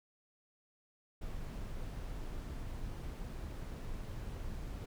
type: noise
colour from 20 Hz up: brown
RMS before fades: -42 dBFS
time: 1.21-4.86 s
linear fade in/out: 10 ms
effects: none

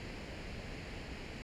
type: noise with comb filter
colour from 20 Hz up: pink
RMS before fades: -44 dBFS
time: 0-1.42 s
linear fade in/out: 0 ms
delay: 0.42 ms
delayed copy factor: +0.5
effects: low-pass 4000 Hz 12 dB/octave

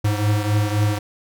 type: beating tone pair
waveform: square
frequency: 103.83 / 107.63 Hz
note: G#2 / A2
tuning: 0 / -38 cents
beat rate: 3.8 Hz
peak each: -19 / -24 dBFS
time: 0.04-0.99 s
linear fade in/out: 10 ms
effects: none

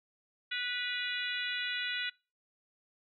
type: harmonic tone with a mistuned harmonic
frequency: 491.5 Hz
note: B4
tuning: 8 cents flat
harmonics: 3 / 4 / 5 / 6 / 7 / 8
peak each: -38 / -39 / -40 / -41 / -41 / -42 dBFS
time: 0.51-2.1 s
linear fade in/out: 10 ms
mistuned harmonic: 6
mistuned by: -33 cents
effects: noise-tail reverb RT60 0.3 s tail -23 dB re dry

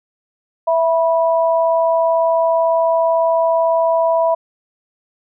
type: tone pair together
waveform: sine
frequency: 660 / 978 Hz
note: E5 / B5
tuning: +2 / -17 cents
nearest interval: perfect fifth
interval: 681 cents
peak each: -13 / -18 dBFS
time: 0.67-4.35 s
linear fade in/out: 10 ms
effects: none

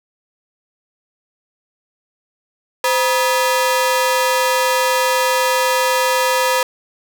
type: ring-modulated tone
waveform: sawtooth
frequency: 740 Hz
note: F#5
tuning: in tune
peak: -7 dBFS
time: 2.84-6.63 s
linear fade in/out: 2 ms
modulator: 224 Hz
effects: none

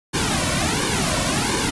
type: noise with flanger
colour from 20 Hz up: pink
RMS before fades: -21 dBFS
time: 0.13-1.71 s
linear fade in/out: 20 ms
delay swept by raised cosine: 1.5 to 2.45 ms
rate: 1.4 Hz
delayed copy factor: -0.85
effects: resampled to 24000 Hz

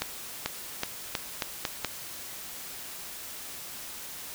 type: accelerating click train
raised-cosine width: 0.2 ms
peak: -10 dBFS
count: 7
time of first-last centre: 0.02-1.847 s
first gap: 440 ms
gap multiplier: 0.85
effects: white hiss -41 dBFS RMS until 4.34 s

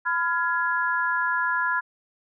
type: chord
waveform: sine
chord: F diminished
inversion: second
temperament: just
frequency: 1005.8 / 1396.9 / 1676.3 Hz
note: Cb6 / F6 / Ab6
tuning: +31 / 0 / +16 cents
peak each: -26 dBFS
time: 0.05-1.81 s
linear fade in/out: 20 ms
effects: none

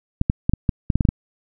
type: clicks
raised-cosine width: 5 ms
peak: -4 dBFS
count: 10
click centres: 0.214 / 0.299 / 0.495 / 0.536 / 0.692 / 0.902 / 0.956 / 1.008 / 1.052 / 1.089 s
effects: none

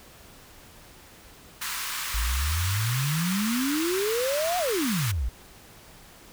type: high-pass noise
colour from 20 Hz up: pink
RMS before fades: -32 dBFS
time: 1.61-5.12 s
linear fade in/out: 10 ms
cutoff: 1000 Hz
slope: 48 dB/octave
type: exponential two-way sweep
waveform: sine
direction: up then down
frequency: 52.1 to 740 to 52.1 Hz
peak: -24 dBFS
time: 2.14-5.29 s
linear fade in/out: 5 ms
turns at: 4.58 s
effects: pink hiss -50 dBFS RMS until 6.32 s

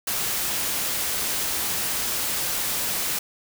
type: noise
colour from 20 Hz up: white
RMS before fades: -26 dBFS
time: 0.07-3.19 s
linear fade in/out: 5 ms
effects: none

